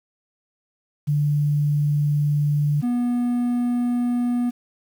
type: tone pair in turn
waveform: sine / triangle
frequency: 146.83 / 242.9 Hz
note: D3 / B3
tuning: 0 / -29 cents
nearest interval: major sixth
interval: 871 cents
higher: second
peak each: -17 dBFS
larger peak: neither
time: 1.07-2.82 / 2.82-4.51 s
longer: first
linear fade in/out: 20 ms
effects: 8-bit